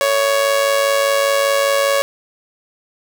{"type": "tone with amplitude modulation", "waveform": "sawtooth", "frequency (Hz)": 558, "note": "C#5", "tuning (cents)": 11, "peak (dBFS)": -7, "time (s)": [0.01, 2.02], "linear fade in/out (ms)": 0, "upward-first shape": "sine", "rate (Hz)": 105, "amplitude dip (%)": 55, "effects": []}